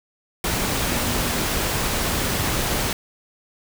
sine tone in noise, 240 Hz, B3, 49 cents flat, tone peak -30 dBFS, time 0.87-1.4 s, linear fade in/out 2 ms, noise pink, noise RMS -23 dBFS, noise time 0.44-2.93 s, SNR -10 dB, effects none

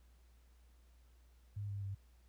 sine tone with pitch steps, 102.4 / 100.41 / 98.46 Hz, G#2 / G2 / G2, -24 / +42 / +8 cents, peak -39 dBFS, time 1.56-1.95 s, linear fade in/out 10 ms, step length 130 ms, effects added 60 Hz sine -62 dBFS peak until 2.28 s + pink hiss -75 dBFS RMS until 2.28 s

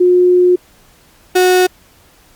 sine / 35% pulse tone pair in turn, 359.7 / 366.2 Hz, F#4 / F#4, -49 / -18 cents, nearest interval unison, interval 31 cents, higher second, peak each -6 / -6 dBFS, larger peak neither, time 0-0.56 / 1.35-1.67 s, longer first, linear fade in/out 10 ms, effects pink hiss -48 dBFS RMS until 2.35 s + Opus 48 kbps

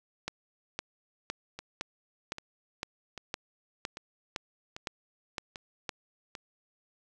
two click trains, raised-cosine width 0.2 ms, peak -23 / -16 dBFS, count 7 / 12, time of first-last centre 1.59-6.352 / 0.28-5.892 s, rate 1.26 / 1.96 Hz, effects none

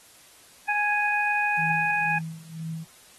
harmonic tone, 830.6 Hz, G#5, in tune, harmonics 1 / 2 / 3, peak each -26 / -26 / -26 dBFS, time 0.68-2.19 s, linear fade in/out 10 ms
sine tone with tremolo, 162 Hz, E3, 30 cents flat, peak -29 dBFS, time 1.57-2.85 s, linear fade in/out 20 ms, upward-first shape sine, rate 2 Hz, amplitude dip 85%
effects white hiss -53 dBFS RMS until 3.18 s + AAC 32 kbps

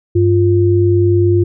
sine tone pair together, 98.9 / 349.2 Hz, G2 / F4, +16 / 0 cents, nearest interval octave + minor seventh, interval 2184 cents, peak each -11 dBFS, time 0.15-1.44 s, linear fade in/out 10 ms, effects none

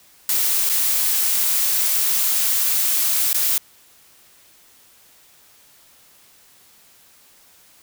blue noise with dropouts, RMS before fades -19 dBFS, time 0.29-3.58 s, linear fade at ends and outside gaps 2 ms, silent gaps 0.692-0.696 / 3.331-3.344 s, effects white hiss -52 dBFS RMS until 7.82 s

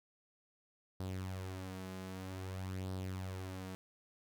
sawtooth tone with flanger, 93.8 Hz, F#2, 24 cents sharp, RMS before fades -43 dBFS, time 1-3.75 s, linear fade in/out 0 ms, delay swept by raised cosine 0.21 to 4.81 ms, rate 0.52 Hz, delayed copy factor +0.55, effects none

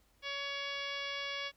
harmonic tone, 562 Hz, C#5, 24 cents sharp, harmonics 1 / 2 / 3 / 4 / 5 / 6 / 7 / 8 / 9 / 10, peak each -46 / -46 / -45 / -42 / -46 / -43 / -53 / -51 / -51 / -56 dBFS, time 0.22-1.52 s, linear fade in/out 50 ms, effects added 50 Hz sine -70 dBFS peak until 1.56 s + pink hiss -71 dBFS RMS until 1.56 s

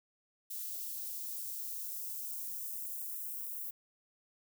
violet noise with high-pass filter sweep, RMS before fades -41 dBFS, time 0.5-3.71 s, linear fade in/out 10 ms, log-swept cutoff 3100 to 10000 Hz, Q 0.81, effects none

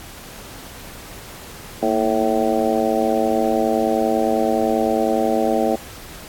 harmonic tone with a mistuned harmonic, 109.8 Hz, A2, 3 cents flat, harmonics 2 / 3 / 4 / 5 / 6 / 7, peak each -23 / -23 / -23 / -23 / -23 / -23 dBFS, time 1.82-5.76 s, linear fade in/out 10 ms, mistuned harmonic 2, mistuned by +83 cents, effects pink hiss -38 dBFS RMS until 6.28 s + AAC 64 kbps

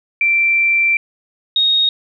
sine tone pair in turn, 2349 / 3736 Hz, D7 / A#7, 0 / +3 cents, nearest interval minor sixth, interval 803 cents, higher second, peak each -11 dBFS, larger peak neither, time 0.21-0.97 / 1.56-1.89 s, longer first, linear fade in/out 2 ms, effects none

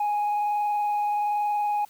sine tone with frequency modulation, 830.6 Hz, G#5, in tune, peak -20 dBFS, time 0-1.85 s, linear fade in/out 5 ms, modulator 21.2 Hz, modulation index 0.35, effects tanh soft clip ceiling -21 dBFS + white hiss -56 dBFS RMS until 1.89 s

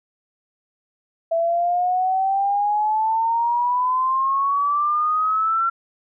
sine exponential sweep, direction up, 659.3 to 1364 Hz, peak -17 dBFS, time 1.31-5.7 s, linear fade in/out 10 ms, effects none

